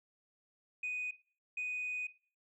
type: tone bursts at uneven times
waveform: sine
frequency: 2489 Hz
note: D#7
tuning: in tune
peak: -34 dBFS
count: 2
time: 0.83-1.11 / 1.57-2.07 s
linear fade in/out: 5 ms
effects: noise-tail reverb RT60 0.4 s tail -17 dB re dry + tanh soft clip ceiling -32 dBFS